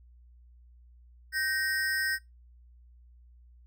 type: ring-modulated tone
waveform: square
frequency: 1713 Hz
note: A6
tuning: 47 cents flat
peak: -25 dBFS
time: 1.32-2.19 s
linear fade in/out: 50 ms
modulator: 157 Hz
effects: noise-tail reverb RT60 0.2 s tail -25 dB re dry + added 60 Hz sine -53 dBFS peak until 3.66 s